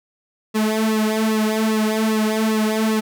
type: tone with flanger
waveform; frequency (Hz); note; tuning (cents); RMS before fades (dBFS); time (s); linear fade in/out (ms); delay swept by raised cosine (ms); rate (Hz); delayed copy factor
sawtooth; 217.9; A3; -17; -19; 0.54-3.01; 20; 1.3 to 3.9; 2.5; -0.95
effects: none